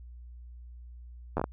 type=slowing click train; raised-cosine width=1 ms; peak=-15 dBFS; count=5; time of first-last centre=1.37-1.441 s; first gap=11 ms; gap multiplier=1.33; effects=added 60 Hz sine -44 dBFS peak until 1.52 s